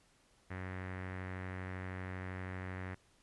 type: tone with low-pass filter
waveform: sawtooth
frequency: 92.7 Hz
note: F#2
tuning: 4 cents sharp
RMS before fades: -43 dBFS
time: 0.5-2.95 s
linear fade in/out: 10 ms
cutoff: 1900 Hz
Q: 3.7
effects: pink hiss -69 dBFS RMS until 3.22 s + resampled to 24000 Hz